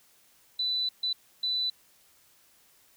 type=tone bursts at uneven times; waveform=sine; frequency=3986 Hz; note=B7; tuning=15 cents sharp; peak=-26 dBFS; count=3; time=0.59-0.89 / 1.03-1.13 / 1.43-1.7 s; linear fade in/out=5 ms; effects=white hiss -62 dBFS RMS until 2.96 s